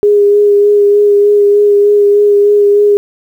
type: tone with vibrato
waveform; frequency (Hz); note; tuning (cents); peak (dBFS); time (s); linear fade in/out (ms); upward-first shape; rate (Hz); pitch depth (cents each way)
sine; 410; G#4; -22; -4; 0.03-2.97; 0; sine; 3.3; 17
effects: 7-bit